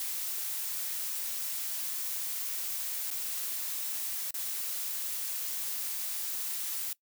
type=noise with dropouts; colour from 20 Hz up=blue; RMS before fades=-35 dBFS; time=0-6.93 s; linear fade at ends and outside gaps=2 ms; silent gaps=3.105-3.111 / 4.308-4.341 s; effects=noise-tail reverb RT60 0.1 s tail -21 dB re dry